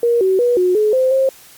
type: tone with pitch steps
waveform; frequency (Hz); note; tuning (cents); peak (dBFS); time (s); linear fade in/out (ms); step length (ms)
sine; 472.4 / 378.7 / 485.3 / 363.3 / 425.8 / 518 / 532; A#4 / F#4 / B4 / F#4 / G#4 / C5 / C5; +23 / +40 / -30 / -32 / +43 / -17 / +29; -11; 0.03-1.29; 2; 180
effects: white hiss -43 dBFS RMS until 1.57 s + Opus 32 kbps